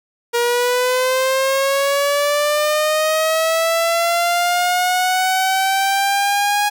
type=linear sweep; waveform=sawtooth; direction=up; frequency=472.2 to 828 Hz; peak=-11 dBFS; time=0.33-6.7 s; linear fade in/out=20 ms; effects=none